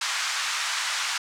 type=band-pass noise; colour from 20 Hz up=pink; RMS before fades=-28 dBFS; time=0.01-1.18 s; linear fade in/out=5 ms; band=1100 to 7700 Hz; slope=24 dB/octave; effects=none